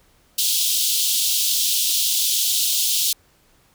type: high-pass noise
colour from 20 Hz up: pink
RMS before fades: -20 dBFS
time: 0.38-3.13 s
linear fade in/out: 5 ms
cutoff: 3100 Hz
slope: 48 dB/octave
effects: pink hiss -58 dBFS RMS until 3.74 s